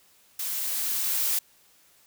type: noise with level ramp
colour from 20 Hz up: blue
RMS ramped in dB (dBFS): -31 to -25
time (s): 0.39-1.39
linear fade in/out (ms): 5
effects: white hiss -60 dBFS RMS until 2.06 s